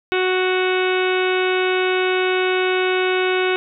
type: harmonic tone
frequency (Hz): 370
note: F#4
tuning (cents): 0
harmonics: 1 / 2 / 3 / 4 / 5 / 6 / 7 / 8 / 9 / 10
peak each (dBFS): -18 / -27 / -29 / -25 / -34 / -27 / -28 / -31 / -39 / -33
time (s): 0.12-3.56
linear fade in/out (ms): 0
effects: none